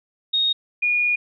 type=tone pair in turn; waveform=sine; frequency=3729 / 2441 Hz; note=A#7 / D#7; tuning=0 / -34 cents; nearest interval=perfect fifth; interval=734 cents; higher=first; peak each=-17 dBFS; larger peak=neither; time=0.33-0.53 / 0.82-1.16 s; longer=second; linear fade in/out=10 ms; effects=none